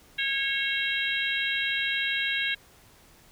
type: harmonic tone with a mistuned harmonic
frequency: 547 Hz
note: C#5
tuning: 23 cents flat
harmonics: 3 / 4 / 5 / 6 / 7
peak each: -30 / -31 / -32 / -33 / -33 dBFS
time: 0.18-2.55 s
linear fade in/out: 10 ms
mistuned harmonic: 6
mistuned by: -28 cents
effects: pink hiss -56 dBFS RMS until 3.31 s